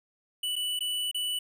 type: tone with dropouts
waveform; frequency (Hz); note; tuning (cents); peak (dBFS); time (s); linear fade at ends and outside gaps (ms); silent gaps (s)
square; 2967; F#7; +4; -29; 0.43-1.39; 5; 0.557-0.562 / 0.792-0.806 / 1.114-1.145
effects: none